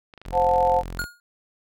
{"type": "clicks", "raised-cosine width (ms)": 0.3, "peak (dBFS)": -28, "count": 12, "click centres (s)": [0.138, 0.177, 0.216, 0.253, 0.34, 0.374, 0.416, 0.492, 0.546, 0.609, 0.666, 0.698]}
{"type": "tone", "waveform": "sawtooth", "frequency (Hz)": 43.65, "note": "F1", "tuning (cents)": 0, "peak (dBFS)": -28, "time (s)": [0.25, 1.06], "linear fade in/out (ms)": 20}
{"type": "chord", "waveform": "sine", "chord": "F# diminished", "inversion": "second", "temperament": "equal with one note detuned", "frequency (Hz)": [523.3, 723.1, 880], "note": ["C5", "F#5", "A5"], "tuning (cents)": [0, -40, 0], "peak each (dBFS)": -21, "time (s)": [0.32, 0.83], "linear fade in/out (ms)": 50}
{"type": "tone with exponential decay", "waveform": "square", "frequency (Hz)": 1431, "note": "F6", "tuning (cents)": 42, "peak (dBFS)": -23, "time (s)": [0.99, 1.2], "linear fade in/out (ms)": 1, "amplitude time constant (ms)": 45}
{"effects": []}